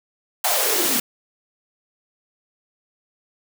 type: noise with high-pass filter sweep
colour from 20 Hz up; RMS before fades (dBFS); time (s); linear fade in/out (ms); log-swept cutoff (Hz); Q
white; -20; 0.44-1; 5; 770 to 220; 5.3
effects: none